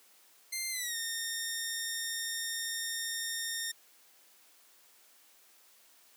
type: tone with pitch glide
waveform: 10% pulse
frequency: 2093 to 1832.6 Hz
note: C7 to A#6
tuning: 0 to -30 cents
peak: -25 dBFS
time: 0.52-3.72 s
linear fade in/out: 10 ms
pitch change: -230 cents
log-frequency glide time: 0.7-0.96 s
effects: white hiss -62 dBFS RMS until 6.16 s + high-pass 300 Hz 12 dB/octave